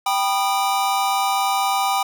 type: chord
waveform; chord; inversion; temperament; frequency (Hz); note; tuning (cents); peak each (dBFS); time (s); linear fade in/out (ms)
square; G augmented; none; just; 784 / 980 / 1225; G5 / B5 / D#6; 0 / -14 / -27; -21 / -25 / -25; 0.06-2.03; 5
effects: none